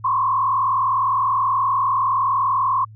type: tone with frequency modulation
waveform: sine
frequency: 1066 Hz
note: C6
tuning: 32 cents sharp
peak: -16 dBFS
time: 0.04-2.85 s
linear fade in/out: 10 ms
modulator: 39.6 Hz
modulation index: 1.6
effects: added 108 Hz sine -39 dBFS peak until 2.95 s